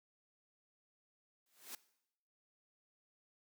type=noise with exponential growth; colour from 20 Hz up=white; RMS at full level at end=-44 dBFS; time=1.46-1.75 s; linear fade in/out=2 ms; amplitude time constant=63 ms; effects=noise-tail reverb RT60 0.8 s tail -19 dB re dry + high-pass 200 Hz 12 dB/octave